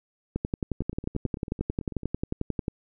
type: two click trains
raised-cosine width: 3 ms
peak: -14 / -24 dBFS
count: 27 / 12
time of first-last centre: 0.36-2.681 / 0.82-2.033 s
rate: 11.2 / 9.07 Hz
effects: none